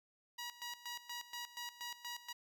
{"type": "tone with tremolo", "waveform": "10% pulse", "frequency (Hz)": 961, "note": "B5", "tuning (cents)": -48, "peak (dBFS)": -34, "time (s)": [0.38, 2.33], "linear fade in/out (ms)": 10, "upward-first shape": "square", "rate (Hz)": 4.2, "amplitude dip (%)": 80, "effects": []}